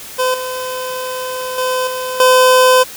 25% pulse tone with level steps, 510 Hz, C5, 44 cents flat, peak -9 / -17 / -11 / -16 / -3 dBFS, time 0.18-2.84 s, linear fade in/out 20 ms, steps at 0.34 / 1.58 / 1.87 / 2.2 s, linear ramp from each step 2 ms, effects white hiss -32 dBFS RMS until 2.96 s

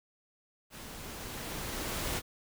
pink noise with level ramp, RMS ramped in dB -47 to -33 dBFS, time 0.7-2.22 s, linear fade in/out 50 ms, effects none

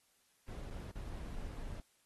brown noise with dropouts, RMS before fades -44 dBFS, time 0.48-1.8 s, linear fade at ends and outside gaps 1 ms, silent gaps 0.699-0.709 / 0.914-0.956 s, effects white hiss -73 dBFS RMS until 2.05 s + AAC 32 kbps

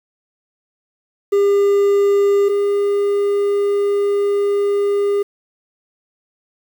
triangle tone pair in turn, 402.1 / 404.7 Hz, G4 / G#4, +44 / -45 cents, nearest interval unison, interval 11 cents, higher second, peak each -9 / -12 dBFS, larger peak first, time 1.32-2.49 / 2.49-5.23 s, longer second, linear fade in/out 10 ms, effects 7-bit

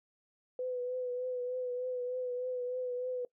sine tone with vibrato, 500 Hz, B4, 21 cents sharp, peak -33 dBFS, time 0.59-3.25 s, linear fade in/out 2 ms, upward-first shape triangle, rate 3.3 Hz, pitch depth 35 cents each way, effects noise-tail reverb RT60 0.1 s tail -21 dB re dry

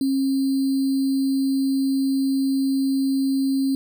sine tone with sample-and-hold, 270 Hz, C#4, 45 cents flat, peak -18 dBFS, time 0.01-3.75 s, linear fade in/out 2 ms, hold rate 4410 Hz, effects none

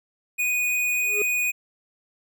square tone, 2476 Hz, D#7, 9 cents flat, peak -22 dBFS, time 0.38-1.52 s, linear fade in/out 20 ms
triangle tone with exponential growth, 415.3 Hz, G#4, in tune, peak -20 dBFS, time 0.99-1.22 s, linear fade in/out 2 ms, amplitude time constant 49 ms
effects none

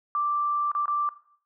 sine tone with dropouts, 1174.7 Hz, D6, in tune, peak -23 dBFS, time 0.15-1.09 s, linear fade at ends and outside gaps 1 ms, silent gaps 0.716-0.75 / 0.857-0.88 s, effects noise-tail reverb RT60 0.6 s tail -17 dB re dry

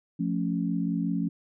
sine chord, F augmented, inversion none, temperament equal, 174.61 / 220 / 277.2 Hz, F3 / A3 / C#4, 0 / 0 / 0 cents, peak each -28 / -31 / -30 dBFS, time 0.19-1.29 s, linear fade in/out 10 ms, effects none

